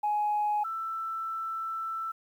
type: tone pair in turn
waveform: sine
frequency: 837 / 1328.7 Hz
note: G#5 / E6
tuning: +13 / +13 cents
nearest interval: minor sixth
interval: 800 cents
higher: second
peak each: -24 / -31 dBFS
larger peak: first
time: 0.03-0.64 / 0.64-2.12 s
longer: second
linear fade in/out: 10 ms
effects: tanh soft clip ceiling -21 dBFS + 10-bit